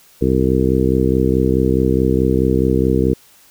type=harmonic tone; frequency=64.7 Hz; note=C2; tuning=19 cents flat; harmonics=1 / 2 / 3 / 4 / 5 / 6 / 7; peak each=-20 / -20 / -20 / -20 / -20 / -20 / -20 dBFS; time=0.21-3.14 s; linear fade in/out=10 ms; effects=white hiss -49 dBFS RMS until 3.5 s